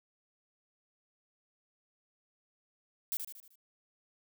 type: noise with echo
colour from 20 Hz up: violet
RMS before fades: -34 dBFS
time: 3.12-3.17 s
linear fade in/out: 0 ms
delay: 77 ms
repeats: 5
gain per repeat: -6 dB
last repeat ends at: 3.555 s
effects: none

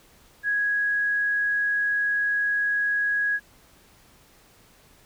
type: tone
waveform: sine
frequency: 1661.2 Hz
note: G#6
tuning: in tune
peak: -21 dBFS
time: 0.43-3.4 s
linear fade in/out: 50 ms
effects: pink hiss -56 dBFS RMS until 5.05 s

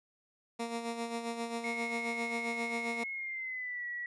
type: tone with tremolo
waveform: 15% pulse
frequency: 232.7 Hz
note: A#3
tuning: 3 cents flat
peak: -27 dBFS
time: 0.59-3.04 s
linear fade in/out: 10 ms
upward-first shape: sine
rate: 7.5 Hz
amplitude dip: 55%
type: tone with pitch glide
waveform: sine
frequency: 2170 to 1933.3 Hz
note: C#7 to B6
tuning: -37 to -37 cents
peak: -36 dBFS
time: 1.64-4.06 s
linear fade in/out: 2 ms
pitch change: -200 cents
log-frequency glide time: 3.11-3.86 s
effects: resampled to 24000 Hz

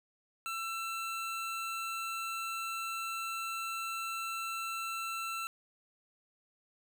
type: tone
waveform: 25% pulse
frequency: 1340 Hz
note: E6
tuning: 28 cents sharp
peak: -32 dBFS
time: 0.46-5.47 s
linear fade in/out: 0 ms
effects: none

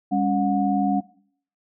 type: tone cluster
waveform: sine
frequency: 200.3 / 279.2 / 726 Hz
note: G3 / C#4 / F#5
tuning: +38 / +13 / -33 cents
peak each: -23 dBFS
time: 0.11-1.01 s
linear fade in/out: 20 ms
effects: noise-tail reverb RT60 0.6 s tail -20 dB re dry

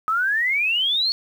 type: exponential sweep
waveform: sine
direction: up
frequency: 1256 to 4435 Hz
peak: -18 dBFS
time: 0.08-1.12 s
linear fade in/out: 0 ms
effects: 8-bit

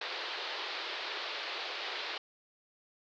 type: band-pass noise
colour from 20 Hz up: white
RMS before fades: -39 dBFS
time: 0.01-2.18 s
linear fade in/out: 5 ms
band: 350 to 4500 Hz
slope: 48 dB/octave
effects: none

